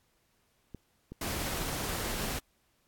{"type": "clicks", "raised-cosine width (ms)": 3, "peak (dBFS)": -29, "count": 5, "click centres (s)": [0.747, 1.12, 1.613, 1.699, 1.894]}
{"type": "noise", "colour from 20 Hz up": "pink", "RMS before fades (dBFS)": -35, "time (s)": [1.21, 2.39], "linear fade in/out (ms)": 5}
{"effects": ["pink hiss -72 dBFS RMS until 2.87 s", "AAC 64 kbps"]}